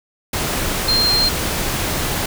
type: tone in noise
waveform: sine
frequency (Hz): 4186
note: C8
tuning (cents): 0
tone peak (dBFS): -14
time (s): 0.88-1.29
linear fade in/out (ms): 5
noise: pink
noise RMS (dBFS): -21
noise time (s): 0.33-2.26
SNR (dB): +4
effects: none

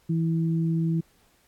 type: tone pair together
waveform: sine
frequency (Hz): 163.9 / 327.6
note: E3 / E4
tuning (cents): -10 / -11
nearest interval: octave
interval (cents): 1199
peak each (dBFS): -22 / -31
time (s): 0.09-1.01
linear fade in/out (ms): 10
effects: pink hiss -63 dBFS RMS until 1.47 s + AAC 64 kbps

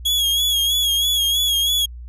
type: tone with vibrato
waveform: 40% pulse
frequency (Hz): 3322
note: G#7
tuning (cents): 0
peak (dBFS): -15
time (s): 0.05-1.86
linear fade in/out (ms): 10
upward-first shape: sine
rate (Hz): 3.1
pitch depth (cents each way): 51
effects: added 60 Hz sine -32 dBFS peak until 2.08 s

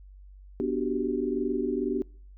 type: chord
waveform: sine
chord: G major seventh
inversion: first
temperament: equal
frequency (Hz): 246.9 / 293.7 / 370 / 392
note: B3 / D4 / F#4 / G4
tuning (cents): 0 / 0 / 0 / 0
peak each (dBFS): -31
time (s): 0.6-2.02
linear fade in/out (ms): 0
effects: noise-tail reverb RT60 0.5 s tail -26 dB re dry + added 48 Hz sine -46 dBFS peak until 2.37 s

